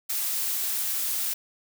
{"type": "noise", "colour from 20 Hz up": "blue", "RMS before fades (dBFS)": -28, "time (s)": [0.09, 1.34], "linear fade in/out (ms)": 10, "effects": []}